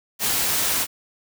white noise, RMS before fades -22 dBFS, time 0.19-0.87 s, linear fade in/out 50 ms, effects none

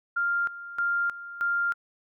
sine tone with tremolo, 1396.9 Hz, F6, in tune, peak -23 dBFS, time 0.16-1.74 s, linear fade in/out 10 ms, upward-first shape square, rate 1.6 Hz, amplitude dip 80%, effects none

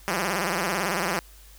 5% pulse tone with vibrato, 184.3 Hz, F#3, 7 cents flat, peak -13 dBFS, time 0.08-1.19 s, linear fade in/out 0 ms, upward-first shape sine, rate 18 Hz, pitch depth 190 cents each way, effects added 50 Hz sine -48 dBFS peak until 1.58 s + white hiss -53 dBFS RMS until 1.58 s

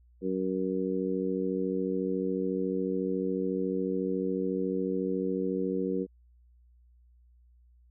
harmonic tone, 94 Hz, F#2, 28 cents sharp, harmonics 2 / 3 / 4 / 5, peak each -33 / -33 / -33 / -33 dBFS, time 0.21-6.07 s, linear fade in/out 50 ms, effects added 60 Hz sine -57 dBFS peak until 7.9 s

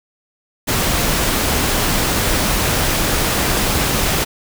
pink noise, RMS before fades -17 dBFS, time 0.67-4.25 s, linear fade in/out 20 ms, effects none

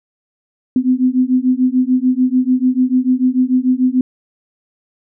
sine beating tone pair, 251.4 / 258.2 Hz, B3 / C4, +31 / -23 cents, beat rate 6.8 Hz, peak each -14 dBFS, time 0.76-4.01 s, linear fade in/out 2 ms, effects none

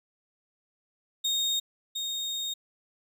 35% pulse tone pair in turn, 3708 / 3708 Hz, A#7 / A#7, -10 / -10 cents, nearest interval unison, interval 0 cents, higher neither, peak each -23 / -28 dBFS, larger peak first, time 1.24-1.6 / 1.95-2.54 s, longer second, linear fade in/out 10 ms, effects resampled to 32000 Hz

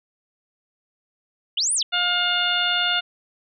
sine linear two-way sweep, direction up then down, 2702 to 9956 to 2702 Hz, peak -19 dBFS, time 1.57-1.83 s, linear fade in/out 5 ms, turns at 1.74 s
harmonic tone, 710 Hz, F5, 28 cents sharp, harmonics 1 / 2 / 3 / 4 / 5 / 6, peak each -29 / -24 / -32 / -23 / -25 / -35 dBFS, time 1.92-3.01 s, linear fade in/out 20 ms
effects none

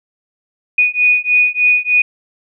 sine beating tone pair, 2471 / 2474.3 Hz, D#7 / D#7, -13 / -10 cents, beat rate 3.3 Hz, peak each -13 dBFS, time 0.78-2.02 s, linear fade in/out 5 ms, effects none

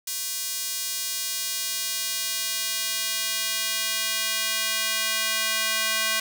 square tone with high-pass filter sweep, 220 Hz, A3, in tune, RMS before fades -27 dBFS, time 0.07-6.2 s, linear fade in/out 5 ms, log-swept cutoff 5900 to 1900 Hz, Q 0.76, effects 8-bit

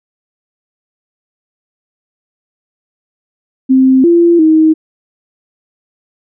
sine tone with pitch steps, 262 / 341.7 / 315.7 Hz, C4 / F4 / D#4, +2 / -38 / +25 cents, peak -4 dBFS, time 3.69-4.74 s, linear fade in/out 20 ms, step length 350 ms, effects none

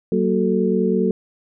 sine tone cluster, 188.4 / 233.2 / 371.6 / 441.6 Hz, F#3 / A#3 / F#4 / A4, +32 / +1 / +7 / +6 cents, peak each -20 / -22 / -22 / -21 dBFS, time 0.12-1.11 s, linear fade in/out 2 ms, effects none

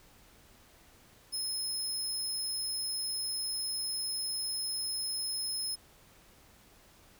25% pulse tone, 5170 Hz, E8, 34 cents flat, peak -28 dBFS, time 1.32-5.76 s, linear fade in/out 20 ms, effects pink hiss -60 dBFS RMS until 7.19 s

